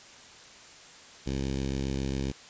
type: tone with notch filter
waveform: 10% pulse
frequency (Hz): 67.4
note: C#2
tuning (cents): -48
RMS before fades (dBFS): -31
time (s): 1.26-2.32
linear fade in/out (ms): 10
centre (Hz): 1200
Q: 0.54
effects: white hiss -50 dBFS RMS until 2.49 s + resampled to 16000 Hz